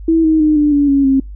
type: tone with pitch steps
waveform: sine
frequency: 326.4 / 316 / 306 / 296.2 / 286.8 / 277.7 / 268.8 Hz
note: E4 / D#4 / D#4 / D4 / D4 / C#4 / C4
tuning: -17 / +27 / -29 / +15 / -41 / +3 / +47 cents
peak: -8 dBFS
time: 0.08-1.2 s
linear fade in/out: 5 ms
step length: 160 ms
effects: noise-tail reverb RT60 0.2 s tail -26 dB re dry + added 50 Hz sine -27 dBFS peak until 1.35 s